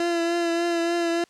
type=tone with vibrato; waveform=30% pulse; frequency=339.8 Hz; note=F4; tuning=47 cents flat; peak=-19 dBFS; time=0-1.24 s; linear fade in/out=2 ms; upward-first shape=triangle; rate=3.4 Hz; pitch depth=28 cents each way; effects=white hiss -60 dBFS RMS until 1.29 s + low-pass 7000 Hz 12 dB/octave